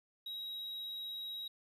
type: tone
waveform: triangle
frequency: 3829 Hz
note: A#7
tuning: 46 cents sharp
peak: -39 dBFS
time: 0.26-1.48 s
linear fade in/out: 5 ms
effects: resampled to 32000 Hz + 12-bit